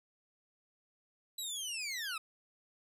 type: linear sweep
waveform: 20% pulse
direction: down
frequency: 3981 to 1240 Hz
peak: -32 dBFS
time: 1.38-2.18 s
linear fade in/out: 5 ms
effects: resampled to 32000 Hz